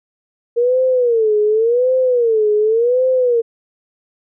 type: tone with vibrato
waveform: sine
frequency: 466.2 Hz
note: A#4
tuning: in tune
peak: -11 dBFS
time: 0.56-3.42 s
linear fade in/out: 20 ms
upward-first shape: sine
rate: 0.89 Hz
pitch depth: 180 cents each way
effects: none